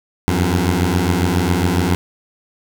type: beating tone pair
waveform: 15% pulse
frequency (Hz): 85.2 / 92.5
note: F2 / F#2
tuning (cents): -42 / 0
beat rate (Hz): 7.3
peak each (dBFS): -11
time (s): 0.28-1.95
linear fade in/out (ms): 0
effects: none